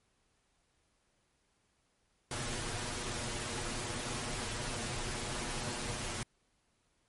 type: noise with comb filter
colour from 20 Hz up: pink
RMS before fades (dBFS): -38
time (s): 2.31-6.23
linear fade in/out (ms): 2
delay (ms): 8.3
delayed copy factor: +0.75
effects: pink hiss -75 dBFS RMS until 7.08 s + MP3 48 kbps